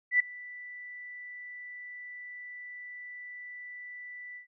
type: tone with ADSR envelope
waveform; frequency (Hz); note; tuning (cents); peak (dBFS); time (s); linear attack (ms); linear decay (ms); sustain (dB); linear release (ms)
sine; 1975.5; B6; 0; -18; 0.11-4.47; 88; 7; -23; 110
effects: none